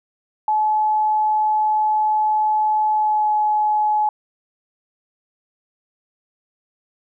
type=tone with pitch glide; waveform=sine; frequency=857 to 849.1 Hz; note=A5 to G#5; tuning=-46 to +38 cents; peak=-15 dBFS; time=0.48-4.09 s; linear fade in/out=2 ms; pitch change=-16 cents; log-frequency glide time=2.92-3.32 s; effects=none